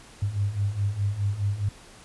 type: beating tone pair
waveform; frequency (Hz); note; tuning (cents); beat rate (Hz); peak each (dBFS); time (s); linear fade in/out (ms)
sine; 98 / 102.8; G2 / G#2; 0 / -17; 4.8; -29 / -25; 0.22-1.69; 5
effects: pink hiss -49 dBFS RMS until 2.04 s + resampled to 24000 Hz